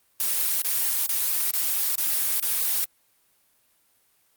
blue noise bursts, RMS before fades -24 dBFS, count 6, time 0.2-2.845 s, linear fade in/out 2 ms, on 420 ms, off 25 ms, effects white hiss -65 dBFS RMS until 4.36 s + Opus 32 kbps

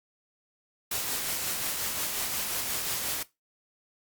white noise with tremolo, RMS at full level -30 dBFS, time 0.91-3.23 s, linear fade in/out 5 ms, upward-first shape sine, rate 5.6 Hz, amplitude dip 30%, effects noise-tail reverb RT60 0.2 s tail -18 dB re dry + Opus 48 kbps

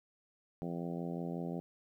harmonic tone, 85.5 Hz, F2, 36 cents flat, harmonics 2 / 3 / 4 / 5 / 6 / 7 / 8 / 9, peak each -39 / -43 / -45 / -47 / -49 / -50 / -51 / -52 dBFS, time 0.62-1.6 s, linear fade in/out 0 ms, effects 12-bit

